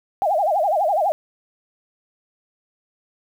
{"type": "tone with vibrato", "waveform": "sine", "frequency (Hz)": 707, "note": "F5", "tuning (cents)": 21, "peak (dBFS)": -16, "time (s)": [0.22, 1.12], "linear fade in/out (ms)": 0, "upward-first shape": "sine", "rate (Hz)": 12, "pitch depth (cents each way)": 270, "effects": ["8-bit"]}